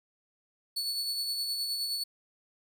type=tone with tremolo; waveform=40% pulse; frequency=4435 Hz; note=C#8; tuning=in tune; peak=-28 dBFS; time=0.76-2.04 s; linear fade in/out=10 ms; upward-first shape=sine; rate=9.6 Hz; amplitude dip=35%; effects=none